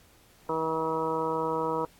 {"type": "harmonic tone", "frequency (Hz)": 160.4, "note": "E3", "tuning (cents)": -47, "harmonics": [1, 2, 3, 4, 5, 6, 7, 8], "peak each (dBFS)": [-40, -35, -30, -39, -42, -31, -40, -37], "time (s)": [0.49, 1.85], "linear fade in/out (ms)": 2, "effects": ["pink hiss -59 dBFS RMS until 1.99 s", "AAC 64 kbps"]}